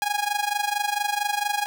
sawtooth tone with amplitude modulation, 824 Hz, G#5, 14 cents flat, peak -16 dBFS, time 0.02-1.66 s, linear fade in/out 0 ms, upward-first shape sine, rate 24.4 Hz, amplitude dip 80%, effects 9-bit

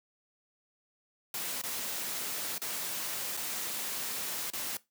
white noise with dropouts, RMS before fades -36 dBFS, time 1.34-4.77 s, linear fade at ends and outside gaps 2 ms, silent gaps 1.616-1.636 / 2.581-2.617 / 3.369-3.373 / 4.502-4.534 s, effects noise-tail reverb RT60 0.2 s tail -19 dB re dry + high-pass 150 Hz 12 dB/octave

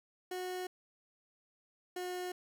30% pulse tone pair in turn, 365.8 / 361.6 Hz, F#4 / F#4, -20 / -40 cents, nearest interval unison, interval 20 cents, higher first, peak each -35 / -35 dBFS, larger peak neither, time 0.31-0.67 / 1.96-2.32 s, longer neither, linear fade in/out 5 ms, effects none

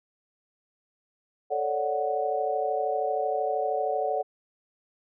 sine chord, D major seventh, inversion second, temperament equal, 440 / 554.4 / 587.3 / 740 Hz, A4 / C#5 / D5 / F#5, 0 / 0 / 0 / 0 cents, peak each -31 / -32 / -31 / -28 dBFS, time 1.5-4.23 s, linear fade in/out 20 ms, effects none

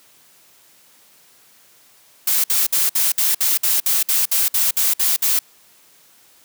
blue noise bursts, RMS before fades -17 dBFS, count 14, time 2.27-5.391 s, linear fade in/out 5 ms, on 170 ms, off 57 ms, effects white hiss -52 dBFS RMS until 6.44 s + high-pass 100 Hz 12 dB/octave

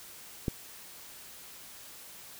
click, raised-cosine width 3 ms, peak -16 dBFS, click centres 0.482 s, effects white hiss -49 dBFS RMS until 2.39 s

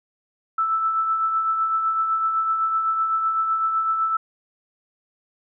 sine tone with tremolo, 1318.5 Hz, E6, in tune, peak -17 dBFS, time 0.58-4.17 s, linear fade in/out 5 ms, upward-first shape triangle, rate 7.9 Hz, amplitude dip 45%, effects none

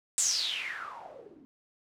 blue noise with low-pass filter sweep, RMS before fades -34 dBFS, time 0.18-1.45 s, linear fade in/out 0 ms, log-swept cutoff 8000 to 250 Hz, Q 8.7, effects none

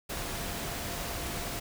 sine tone in noise, 692 Hz, F5, 16 cents flat, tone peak -46 dBFS, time 0.09-1.6 s, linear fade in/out 10 ms, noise pink, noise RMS -36 dBFS, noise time 0.09-1.6 s, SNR -13 dB, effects none

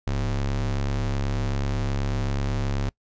square ring-modulated tone, 69.3 Hz, C#2, in tune, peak -21 dBFS, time 0.07-2.89 s, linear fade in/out 0 ms, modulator 34 Hz, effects noise-tail reverb RT60 0.1 s tail -24 dB re dry + resampled to 16000 Hz

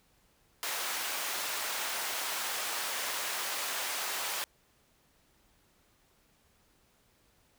pink high-pass noise, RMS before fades -35 dBFS, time 0.63-4.44 s, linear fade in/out 0 ms, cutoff 830 Hz, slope 12 dB/octave, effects pink hiss -68 dBFS RMS until 7.58 s

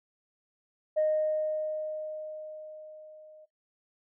sine tone with level ramp, 618 Hz, D#5, 12 cents flat, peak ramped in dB -21 to -50 dBFS, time 0.96-3.46 s, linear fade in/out 20 ms, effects noise-tail reverb RT60 0.2 s tail -21 dB re dry + tanh soft clip ceiling -19 dBFS

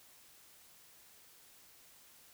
silence, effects white hiss -61 dBFS RMS until 2.33 s

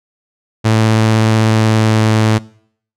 sawtooth tone with pitch glide, 110.5 to 109.55 Hz, A2 to A2, +8 to -7 cents, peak -5 dBFS, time 0.64-2.39 s, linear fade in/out 20 ms, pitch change -15 cents, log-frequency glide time 1.44-2.07 s, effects noise-tail reverb RT60 0.6 s tail -22 dB re dry + low-pass 8000 Hz 12 dB/octave

